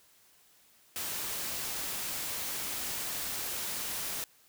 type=noise; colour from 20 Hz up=white; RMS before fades=-36 dBFS; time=0.96-4.24 s; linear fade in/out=0 ms; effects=white hiss -63 dBFS RMS until 4.48 s